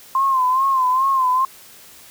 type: tone with vibrato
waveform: sine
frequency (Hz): 1046.5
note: C6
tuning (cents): 0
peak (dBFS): -14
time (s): 0.15-1.45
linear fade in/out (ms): 2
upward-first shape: sine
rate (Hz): 2.4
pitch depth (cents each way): 72
effects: white hiss -44 dBFS RMS until 2.1 s